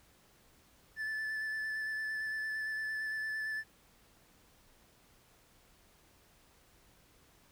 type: tone with vibrato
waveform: triangle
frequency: 1747 Hz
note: A6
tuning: 13 cents flat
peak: -33 dBFS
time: 0.96-3.64 s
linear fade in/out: 50 ms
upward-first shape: square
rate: 8.8 Hz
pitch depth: 12 cents each way
effects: pink hiss -65 dBFS RMS until 7.51 s

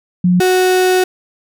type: tone pair in turn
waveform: sine / 35% pulse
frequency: 179.3 / 369.1 Hz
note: F3 / F#4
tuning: +46 / -4 cents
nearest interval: octave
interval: 1250 cents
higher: second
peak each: -8 dBFS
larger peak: neither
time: 0.24-0.4 / 0.4-1.04 s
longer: second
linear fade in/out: 5 ms
effects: none

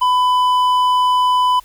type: tone with hard clipping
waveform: sine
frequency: 1000 Hz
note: B5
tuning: 21 cents sharp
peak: -13 dBFS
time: 0.01-1.6 s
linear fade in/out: 10 ms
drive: 6 dB
effects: added 40 Hz sine -47 dBFS peak until 1.64 s + white hiss -49 dBFS RMS until 1.64 s

